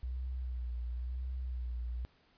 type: tone with vibrato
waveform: sine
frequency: 61.74 Hz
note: B1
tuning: in tune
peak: -35 dBFS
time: 0.03-2.05 s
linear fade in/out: 0 ms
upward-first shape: sine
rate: 0.97 Hz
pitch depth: 58 cents each way
effects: pink hiss -68 dBFS RMS until 2.37 s + resampled to 11025 Hz

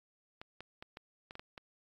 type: clicks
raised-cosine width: 0.3 ms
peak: -30 dBFS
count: 8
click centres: 0.415 / 0.606 / 0.825 / 0.971 / 1.309 / 1.354 / 1.395 / 1.578 s
effects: AAC 64 kbps

